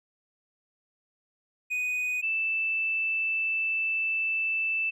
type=tone pair in turn; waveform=triangle / sine; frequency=2489 / 2644 Hz; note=D#7 / E7; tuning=0 / +5 cents; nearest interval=minor second; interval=105 cents; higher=second; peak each=-25 dBFS; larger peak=neither; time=1.7-2.22 / 2.22-4.91 s; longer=second; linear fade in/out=20 ms; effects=none